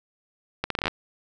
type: accelerating click train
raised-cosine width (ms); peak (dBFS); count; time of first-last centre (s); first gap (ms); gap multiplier
0.3; -9; 9; 0.64-0.88; 63; 0.77
effects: none